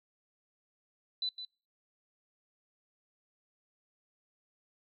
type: tone with echo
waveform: sine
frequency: 3995 Hz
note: B7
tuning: 19 cents sharp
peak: -31 dBFS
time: 1.22-1.29 s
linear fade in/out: 2 ms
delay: 160 ms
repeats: 1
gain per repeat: -9 dB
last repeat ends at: 1.45 s
effects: noise-tail reverb RT60 0.4 s tail -26 dB re dry